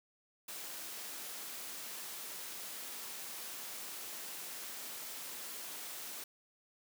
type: high-pass noise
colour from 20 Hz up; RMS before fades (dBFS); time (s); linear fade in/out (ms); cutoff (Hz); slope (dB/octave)
white; -45; 0.48-6.24; 5; 210; 12
effects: none